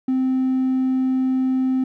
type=tone; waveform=triangle; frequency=260 Hz; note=C4; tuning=11 cents flat; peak=-14 dBFS; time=0.08-1.84 s; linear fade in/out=5 ms; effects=tanh soft clip ceiling -12 dBFS